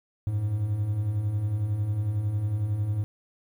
triangle beating tone pair, 95 / 106 Hz, F#2 / G#2, +46 / +36 cents, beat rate 11 Hz, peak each -32 / -23 dBFS, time 0.27-3.04 s, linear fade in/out 0 ms, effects 10-bit

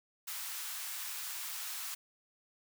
white high-pass noise, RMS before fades -41 dBFS, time 0.27-1.95 s, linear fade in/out 10 ms, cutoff 890 Hz, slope 24 dB/octave, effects none

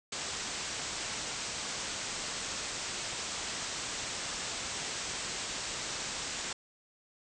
white low-pass noise, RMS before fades -38 dBFS, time 0.12-6.53 s, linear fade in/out 5 ms, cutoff 8200 Hz, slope 96 dB/octave, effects none

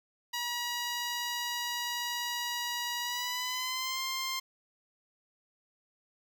10% pulse tone with pitch glide, 961 to 1054 Hz, B5 to C6, -48 to +12 cents, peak -24 dBFS, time 0.33-4.4 s, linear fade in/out 10 ms, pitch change +160 cents, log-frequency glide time 3.01-4 s, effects none

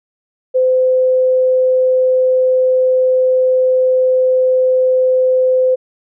sine tone, 513 Hz, C5, 34 cents flat, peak -9 dBFS, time 0.54-5.76 s, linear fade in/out 20 ms, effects none

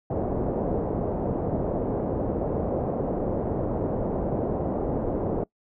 white low-pass noise, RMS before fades -27 dBFS, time 0.1-5.44 s, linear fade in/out 5 ms, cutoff 620 Hz, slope 24 dB/octave, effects noise-tail reverb RT60 0.1 s tail -23 dB re dry

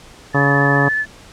sine tone with vibrato, 1740 Hz, A6, 20 cents flat, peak -16 dBFS, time 0.33-1.06 s, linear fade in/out 50 ms, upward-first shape square, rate 14 Hz, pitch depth 10 cents each way
harmonic tone, 140.9 Hz, C#3, 29 cents sharp, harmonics 1 / 2 / 3 / 4 / 5 / 6 / 7 / 8 / 9, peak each -17 / -20 / -22 / -23 / -24 / -25 / -25 / -26 / -27 dBFS, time 0.34-0.89 s, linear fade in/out 10 ms
effects pink hiss -42 dBFS RMS until 1.32 s + low-pass 8000 Hz 12 dB/octave

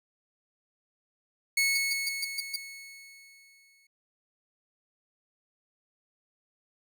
sawtooth tone with exponential decay, 2200 Hz, C#7, 14 cents flat, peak -19 dBFS, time 1.57-3.87 s, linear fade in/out 5 ms, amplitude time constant 500 ms
sawtooth tone bursts, 4681 Hz, D8, 7 cents flat, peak -26 dBFS, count 6, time 1.75-2.562 s, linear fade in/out 5 ms, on 27 ms, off 130 ms
effects none

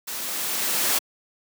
white noise with level ramp, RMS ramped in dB -32 to -21 dBFS, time 0.07-0.99 s, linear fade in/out 10 ms, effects high-pass 200 Hz 12 dB/octave

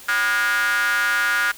square tone with high-pass filter, 110 Hz, A2, in tune, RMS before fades -20 dBFS, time 0.08-1.52 s, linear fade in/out 10 ms, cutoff 1500 Hz, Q 8.1, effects white hiss -42 dBFS RMS until 1.57 s

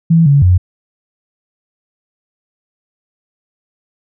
sine tone with pitch steps, 165.1 / 141.5 / 90.6 Hz, E3 / C#3 / F#2, +3 / +36 / -36 cents, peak -5 dBFS, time 0.1-0.58 s, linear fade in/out 10 ms, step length 160 ms, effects none

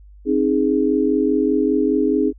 sine chord, Ab major, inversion first, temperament equal with one note detuned, 266.2 / 311.1 / 415.3 Hz, C4 / Eb4 / Ab4, +30 / 0 / 0 cents, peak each -19 dBFS, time 0.25-2.33 s, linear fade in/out 50 ms, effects added 50 Hz sine -41 dBFS peak until 2.38 s

